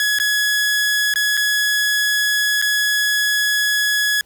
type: tone with dropouts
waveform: sawtooth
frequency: 1685 Hz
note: G#6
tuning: 25 cents sharp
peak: -12 dBFS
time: 0-4.21 s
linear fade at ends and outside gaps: 1 ms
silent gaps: 0.187-0.199 / 1.139-1.158 / 1.37-1.374 / 2.616-2.623 s
effects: pink hiss -57 dBFS RMS until 4.25 s